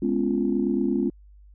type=chord; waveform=sine; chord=C# dominant seventh; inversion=second; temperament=just; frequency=207.9 / 249.5 / 277.2 / 346.5 Hz; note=G#3 / B3 / C#4 / E#4; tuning=+2 / +18 / 0 / -14 cents; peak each=-26 dBFS; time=0.02-1.1 s; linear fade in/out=5 ms; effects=tanh soft clip ceiling -10 dBFS + added 50 Hz sine -47 dBFS peak until 1.54 s